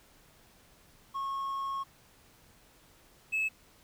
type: tone pair in turn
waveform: triangle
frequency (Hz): 1092 / 2597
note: C#6 / E7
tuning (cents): -26 / -26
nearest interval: octave + minor third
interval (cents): 1500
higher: second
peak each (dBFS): -30 / -25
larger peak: second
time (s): 1.14-1.84 / 3.32-3.49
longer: first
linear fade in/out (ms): 20
effects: tanh soft clip ceiling -23 dBFS + pink hiss -61 dBFS RMS until 3.83 s